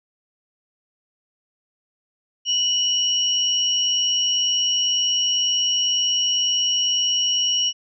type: tone pair together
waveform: sine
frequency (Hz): 2950 / 5608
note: F#7 / F8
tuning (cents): -6 / +6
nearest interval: major seventh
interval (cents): 1112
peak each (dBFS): -19 / -23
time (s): 2.45-7.73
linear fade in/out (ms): 50
effects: none